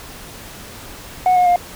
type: tone with pitch steps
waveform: sine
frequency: 735 / 721.1 / 707.5 Hz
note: F#5 / F#5 / F5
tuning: -12 / -45 / +22 cents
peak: -8 dBFS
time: 1.26-1.56 s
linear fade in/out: 2 ms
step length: 100 ms
effects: tanh soft clip ceiling -9 dBFS + pink hiss -36 dBFS RMS until 1.75 s